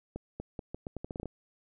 accelerating click train, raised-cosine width 2 ms, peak -24 dBFS, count 12, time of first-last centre 0.16-1.257 s, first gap 240 ms, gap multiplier 0.8, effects none

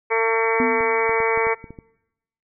harmonic tone, 225.9 Hz, A3, 46 cents sharp, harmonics 2 / 3 / 4 / 5 / 6 / 7 / 8 / 9 / 10, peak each -20 / -32 / -24 / -28 / -32 / -35 / -32 / -27 / -25 dBFS, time 0.1-1.55 s, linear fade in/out 20 ms
sine tone with exponential decay, 249 Hz, B3, 14 cents sharp, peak -18 dBFS, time 0.6-1.16 s, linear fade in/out 0 ms, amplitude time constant 120 ms
clicks, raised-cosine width 3 ms, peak -24 dBFS, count 8, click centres 0.807 / 1.094 / 1.203 / 1.375 / 1.469 / 1.642 / 1.706 / 1.788 s
effects noise-tail reverb RT60 0.9 s tail -22 dB re dry

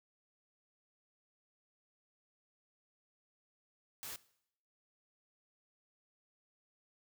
white noise, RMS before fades -45 dBFS, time 4.03-4.16 s, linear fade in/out 0 ms, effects noise-tail reverb RT60 0.7 s tail -19 dB re dry + high-pass 60 Hz 12 dB/octave

